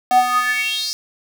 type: tone with high-pass filter sweep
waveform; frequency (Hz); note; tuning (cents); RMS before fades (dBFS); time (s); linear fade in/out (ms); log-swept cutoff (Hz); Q
square; 247.7; B3; +5; -18; 0.11-0.93; 0; 630 to 5300; 6.9
effects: none